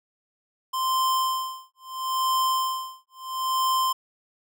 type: tone with tremolo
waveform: square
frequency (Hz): 1042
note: C6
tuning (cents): -7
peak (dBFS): -21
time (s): 0.73-3.93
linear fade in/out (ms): 10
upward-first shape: sine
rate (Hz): 0.75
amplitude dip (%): 100
effects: none